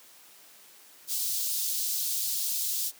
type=high-pass noise; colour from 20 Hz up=white; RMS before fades=-30 dBFS; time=1.07-2.92 s; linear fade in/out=50 ms; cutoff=3800 Hz; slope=24 dB/octave; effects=white hiss -54 dBFS RMS until 2.99 s + high-pass 200 Hz 12 dB/octave